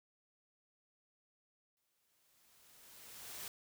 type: noise with exponential growth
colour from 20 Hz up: white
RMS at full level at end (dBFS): -45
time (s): 1.77-3.48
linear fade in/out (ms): 1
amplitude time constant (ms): 370
effects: none